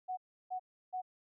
sine tone bursts, 740 Hz, F#5, in tune, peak -35 dBFS, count 3, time 0.08-1.019 s, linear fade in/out 20 ms, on 93 ms, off 330 ms, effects none

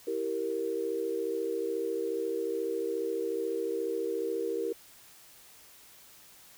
sine chord, E diminished, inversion none, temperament equal, 329.6 / 392 / 466.2 Hz, E4 / G4 / Bb4, 0 / 0 / 0 cents, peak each -37 / -34 / -32 dBFS, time 0.07-4.73 s, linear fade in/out 5 ms, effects white hiss -55 dBFS RMS until 6.57 s

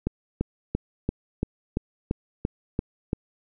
click train, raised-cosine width 3 ms, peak -11 dBFS, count 10, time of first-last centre 0.07-3.131 s, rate 2.94 Hz, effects none

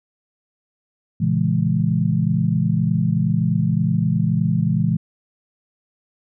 sine chord, A# half-diminished seventh, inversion none, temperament just, 116.54 / 139.85 / 167.82 / 209.8 Hz, A#2 / C#3 / E3 / G#3, 0 / +16 / +31 / +18 cents, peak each -22 / -23 / -19 / -23 dBFS, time 1.2-4.97 s, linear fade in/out 10 ms, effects none

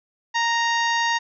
harmonic tone, 931 Hz, A#5, 2 cents flat, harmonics 1 / 2 / 3 / 4 / 5 / 6 / 7, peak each -22 / -23 / -31 / -31 / -34 / -35 / -36 dBFS, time 0.34-1.19 s, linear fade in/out 20 ms, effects none

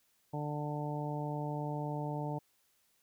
harmonic tone, 148.2 Hz, D3, 16 cents sharp, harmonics 1 / 2 / 3 / 4 / 5 / 6, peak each -37 / -42 / -45 / -44 / -45 / -43 dBFS, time 0.33-2.39 s, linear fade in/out 10 ms, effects white hiss -73 dBFS RMS until 3.02 s

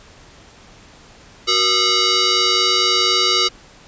sine tone with frequency modulation, 476.5 Hz, A#4, 38 cents sharp, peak -13 dBFS, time 1.47-3.49 s, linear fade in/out 20 ms, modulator 849 Hz, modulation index 6.1, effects pink hiss -45 dBFS RMS until 3.87 s + resampled to 16000 Hz

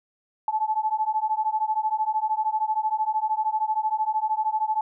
sine beating tone pair, 860 / 873 Hz, A5 / A5, -40 / -14 cents, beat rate 13 Hz, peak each -25 dBFS, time 0.48-4.81 s, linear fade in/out 2 ms, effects none

